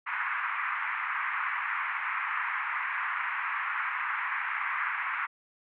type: band-pass noise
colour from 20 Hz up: pink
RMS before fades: -32 dBFS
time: 0.06-5.27 s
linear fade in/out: 20 ms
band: 1000 to 2300 Hz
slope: 48 dB/octave
effects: none

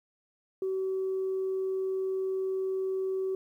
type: tone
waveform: sine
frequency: 380 Hz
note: F#4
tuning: 46 cents sharp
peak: -27 dBFS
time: 0.62-3.35 s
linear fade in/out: 2 ms
effects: tanh soft clip ceiling -24 dBFS + 11-bit

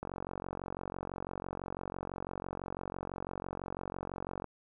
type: click train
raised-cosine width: 1 ms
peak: -24 dBFS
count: 204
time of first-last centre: 0.03-4.443 s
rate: 46 Hz
effects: none

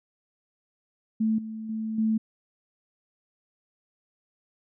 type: tone with level steps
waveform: sine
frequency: 220 Hz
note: A3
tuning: in tune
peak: -21 / -33 / -28 / -21 dBFS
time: 1.2-2.18 s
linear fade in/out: 10 ms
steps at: 1.38 / 1.69 / 1.98 s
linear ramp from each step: 5 ms
effects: none

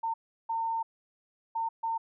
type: tone bursts at uneven times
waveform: sine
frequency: 908 Hz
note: A#5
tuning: 46 cents flat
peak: -28 dBFS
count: 4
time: 0.03-0.14 / 0.49-0.83 / 1.55-1.69 / 1.83-1.98 s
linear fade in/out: 10 ms
effects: none

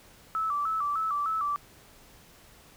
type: tone with vibrato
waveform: sine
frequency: 1232 Hz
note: D#6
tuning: 17 cents flat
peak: -26 dBFS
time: 0.35-1.56 s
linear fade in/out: 0 ms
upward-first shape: square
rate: 3.3 Hz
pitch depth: 100 cents each way
effects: pink hiss -55 dBFS RMS until 2.76 s

